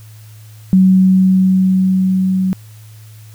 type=tone with level ramp; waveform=sine; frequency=187.7 Hz; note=F#3; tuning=25 cents sharp; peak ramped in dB=-5 to -12 dBFS; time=0.73-2.53 s; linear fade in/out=0 ms; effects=added 108 Hz sine -35 dBFS peak until 3.34 s + white hiss -47 dBFS RMS until 3.34 s